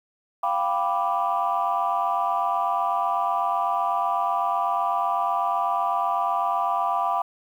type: chord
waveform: sine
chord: G dominant seventh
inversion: third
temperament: equal with one note detuned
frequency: 696 / 784 / 987.8 / 1174.7 Hz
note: F5 / G5 / B5 / D6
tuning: -6 / 0 / 0 / 0 cents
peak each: -26 dBFS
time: 0.43-7.22 s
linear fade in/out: 5 ms
effects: tanh soft clip ceiling -13 dBFS + 9-bit